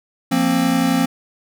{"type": "chord", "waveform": "square", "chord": "F suspended fourth", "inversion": "none", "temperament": "equal with one note detuned", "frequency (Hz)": [174.61, 233.1, 264.4], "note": ["F3", "Bb3", "C4"], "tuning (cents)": [0, 0, 18], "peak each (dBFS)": [-22, -21, -18], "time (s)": [0.31, 1.06], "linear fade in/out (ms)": 10, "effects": []}